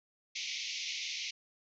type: band-pass noise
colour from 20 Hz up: pink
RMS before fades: -39 dBFS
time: 0.35-1.31 s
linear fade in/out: 10 ms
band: 2100 to 6400 Hz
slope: 96 dB/octave
effects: none